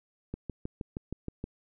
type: click train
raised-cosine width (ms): 3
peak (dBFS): -22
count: 8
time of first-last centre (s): 0.34-1.441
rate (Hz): 6.36
effects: none